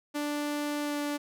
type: tone with pitch glide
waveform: sawtooth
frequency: 293.7 to 291.5 Hz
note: D4 to D4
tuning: 0 to -13 cents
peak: -26 dBFS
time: 0.14-1.18 s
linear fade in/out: 20 ms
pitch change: -13 cents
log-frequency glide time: 0.82-0.98 s
effects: none